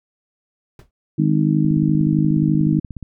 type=noise with exponential decay; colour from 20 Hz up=brown; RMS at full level=-33 dBFS; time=0.79-0.91 s; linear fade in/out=2 ms; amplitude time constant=24 ms
type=harmonic tone; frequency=51.6 Hz; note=G#1; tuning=10 cents flat; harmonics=3 / 4 / 5 / 6; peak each=-17 / -20 / -22 / -20 dBFS; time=1.18-2.8 s; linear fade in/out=10 ms
type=click train; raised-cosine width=5 ms; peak=-20 dBFS; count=24; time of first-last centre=1.65-3.027 s; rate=16.7 Hz
effects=none